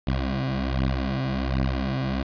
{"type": "beating tone pair", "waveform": "15% pulse", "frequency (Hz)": [65.41, 66.71], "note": ["C2", "C2"], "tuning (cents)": [0, 34], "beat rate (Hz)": 1.3, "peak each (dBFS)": -20, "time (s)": [0.07, 2.23], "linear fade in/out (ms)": 5, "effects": ["resampled to 11025 Hz", "9-bit"]}